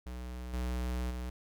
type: tone with level steps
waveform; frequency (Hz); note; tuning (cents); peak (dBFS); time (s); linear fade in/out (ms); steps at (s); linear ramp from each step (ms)
square; 61.74; B1; 0; -40 / -33 / -37; 0.06-1.3; 5; 0.53 / 1.1; 10
effects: none